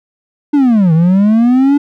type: linear two-way sweep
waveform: triangle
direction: down then up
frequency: 300 to 156.3 to 291 Hz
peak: -4 dBFS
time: 0.53-1.78 s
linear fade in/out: 10 ms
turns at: 0.93 s
effects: none